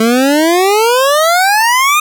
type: exponential sweep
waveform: 25% pulse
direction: up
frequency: 218.7 to 1244.5 Hz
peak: -4 dBFS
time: 0-2 s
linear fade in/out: 5 ms
effects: none